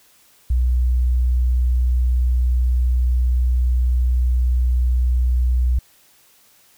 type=tone; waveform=sine; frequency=61.74 Hz; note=B1; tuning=in tune; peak=-14 dBFS; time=0.5-5.79 s; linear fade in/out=5 ms; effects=white hiss -54 dBFS RMS until 6.77 s